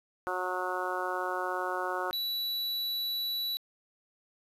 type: harmonic tone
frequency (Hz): 182.6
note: F#3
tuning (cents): -23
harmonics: 2 / 3 / 4 / 5 / 6 / 7 / 8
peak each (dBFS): -38 / -38 / -38 / -38 / -38 / -38 / -38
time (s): 0.27-2.11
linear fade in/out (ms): 0
type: tone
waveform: square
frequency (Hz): 3940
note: B7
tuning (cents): -5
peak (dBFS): -31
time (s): 2.13-3.57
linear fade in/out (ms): 0
effects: resampled to 32000 Hz + 9-bit